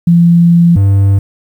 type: tone pair in turn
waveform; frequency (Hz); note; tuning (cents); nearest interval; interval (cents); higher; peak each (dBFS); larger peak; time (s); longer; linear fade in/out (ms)
sine / triangle; 170.8 / 98.6; F3 / G2; -38 / +11; minor seventh; 951; first; -3; neither; 0.07-0.76 / 0.76-1.19; first; 5
effects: 7-bit